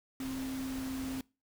sine tone in noise, 263.7 Hz, C4, 14 cents sharp, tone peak -35 dBFS, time 0.2-1.21 s, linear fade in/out 2 ms, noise pink, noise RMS -45 dBFS, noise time 0.2-1.21 s, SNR +7 dB, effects noise-tail reverb RT60 0.3 s tail -23 dB re dry

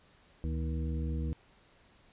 harmonic tone with a mistuned harmonic, 79.3 Hz, D#2, 33 cents sharp, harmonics 1 / 2 / 3 / 4 / 6, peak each -32 / -38 / -42 / -44 / -48 dBFS, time 0.44-1.33 s, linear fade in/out 0 ms, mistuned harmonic 1, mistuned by -150 cents, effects pink hiss -63 dBFS RMS until 2.12 s + resampled to 8000 Hz

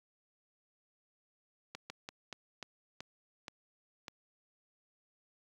slowing click train, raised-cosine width 0.2 ms, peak -25 dBFS, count 8, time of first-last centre 1.75-4.082 s, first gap 150 ms, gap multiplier 1.26, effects high-pass 80 Hz 12 dB/octave + 10-bit

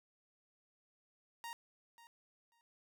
sawtooth tone with echo, 933 Hz, A#5, 1 cent sharp, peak -40 dBFS, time 1.44-1.53 s, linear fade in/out 0 ms, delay 540 ms, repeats 2, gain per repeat -15 dB, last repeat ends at 2.61 s, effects none

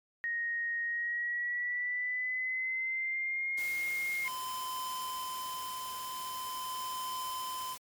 sine tone with pitch glide, 1870 to 2136 Hz, A#6 to C7, +5 to +35 cents, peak -31 dBFS, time 0.24-4.28 s, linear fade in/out 0 ms, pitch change +230 cents, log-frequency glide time 0.83-3.51 s
white noise, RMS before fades -46 dBFS, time 3.57-7.78 s, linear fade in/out 10 ms
square tone with tremolo, 1024 Hz, C6, 38 cents flat, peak -36 dBFS, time 4.24-7.77 s, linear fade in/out 50 ms, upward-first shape triangle, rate 0.43 Hz, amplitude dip 35%
effects MP3 96 kbps

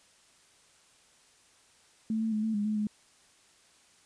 sine tone with pitch steps, 220.5 / 222.8 / 214 / 221.2 / 206.3 / 214 / 210.6 Hz, A3 / A3 / A3 / A3 / G#3 / A3 / G#3, +4 / +22 / -48 / +9 / -11 / -48 / +24 cents, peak -27 dBFS, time 2.1-2.87 s, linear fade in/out 2 ms, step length 110 ms, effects white hiss -62 dBFS RMS until 4.05 s + resampled to 22050 Hz

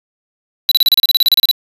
square tone bursts, 3951 Hz, B7, in tune, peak -7 dBFS, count 15, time 0.69-1.512 s, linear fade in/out 0 ms, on 24 ms, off 33 ms, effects resampled to 32000 Hz

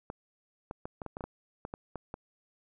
clicks, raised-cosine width 1 ms, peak -24 dBFS, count 12, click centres 0.101 / 0.711 / 0.855 / 1.018 / 1.063 / 1.169 / 1.208 / 1.24 / 1.651 / 1.739 / 1.957 / 2.141 s, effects none

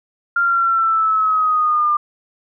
sine linear sweep, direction down, 1396.9 to 1194 Hz, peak -13 dBFS, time 0.36-1.97 s, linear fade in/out 5 ms, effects none

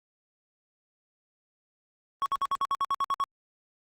triangle tone bursts, 1108.7 Hz, C#6, in tune, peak -22 dBFS, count 11, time 2.22-3.239 s, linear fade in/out 0 ms, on 39 ms, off 59 ms, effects Opus 32 kbps

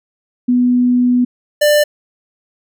sine / square tone pair in turn, 246.9 / 593.4 Hz, B3 / D5, 0 / +18 cents, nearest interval octave + minor third, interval 1518 cents, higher second, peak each -9 dBFS, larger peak neither, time 0.48-1.25 / 1.61-1.84 s, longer first, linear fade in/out 10 ms, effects none

